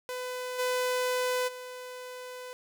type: tone with level steps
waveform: sawtooth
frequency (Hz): 502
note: B4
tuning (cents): +28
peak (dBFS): -30 / -23 / -36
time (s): 0.09-2.53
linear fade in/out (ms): 0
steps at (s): 0.58 / 1.47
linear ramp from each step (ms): 20
effects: none